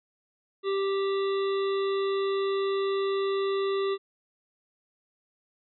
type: harmonic tone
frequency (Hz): 392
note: G4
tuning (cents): 0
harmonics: 1 / 3 / 5 / 7 / 9 / 10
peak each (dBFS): -25 / -35 / -43 / -46 / -43 / -44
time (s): 0.63-3.98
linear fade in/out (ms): 50
effects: none